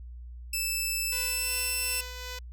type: tone with pitch glide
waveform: 10% pulse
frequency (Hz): 2637 to 2672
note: E7 to E7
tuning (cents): 0 to +23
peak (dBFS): -20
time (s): 0.53-2.01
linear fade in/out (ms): 5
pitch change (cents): +23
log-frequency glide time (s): 1.26-1.52
type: tone with tremolo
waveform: 5% pulse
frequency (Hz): 500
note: B4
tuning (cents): +21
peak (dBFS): -25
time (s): 1.12-2.39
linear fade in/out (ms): 5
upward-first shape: triangle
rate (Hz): 2.7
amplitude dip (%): 40
effects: added 60 Hz sine -40 dBFS peak until 2.52 s